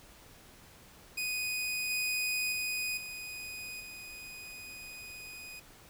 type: tone with level steps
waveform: sawtooth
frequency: 2489 Hz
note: D#7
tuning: in tune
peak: -29 / -27 / -29 / -37 / -41 dBFS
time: 1.17-5.6 s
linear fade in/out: 10 ms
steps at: 1.9 / 2.52 / 2.97 / 3.8 s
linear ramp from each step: 5 ms
effects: pink hiss -56 dBFS RMS until 5.89 s